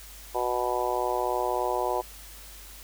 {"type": "harmonic tone", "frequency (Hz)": 123.47, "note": "B2", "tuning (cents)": 0, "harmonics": [3, 4, 5, 6, 7, 8], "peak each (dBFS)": [-32, -32, -32, -32, -32, -32], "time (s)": [0.34, 2.02], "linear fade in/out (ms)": 20, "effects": ["added 50 Hz sine -47 dBFS peak until 2.83 s", "white hiss -47 dBFS RMS until 2.83 s"]}